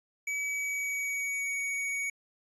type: tone with pitch glide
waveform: square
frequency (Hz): 2282 to 2243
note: C#7 to C#7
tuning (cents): +50 to +20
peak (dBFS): -31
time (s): 0.27-2.1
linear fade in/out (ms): 5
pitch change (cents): -30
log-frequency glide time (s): 0.43-1.57
effects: resampled to 24000 Hz